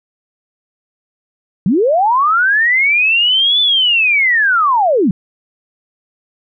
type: linear two-way sweep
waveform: sine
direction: up then down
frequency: 158.7 to 3520 to 158.7 Hz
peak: -9 dBFS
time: 1.66-5.11 s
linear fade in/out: 2 ms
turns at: 3.61 s
effects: none